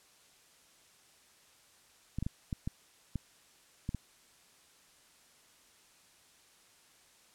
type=clicks; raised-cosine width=5 ms; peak=-22 dBFS; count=8; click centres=2.186 / 2.226 / 2.265 / 2.528 / 2.675 / 3.157 / 3.891 / 3.947 s; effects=white hiss -63 dBFS RMS until 7.34 s + low-pass 10000 Hz 12 dB/octave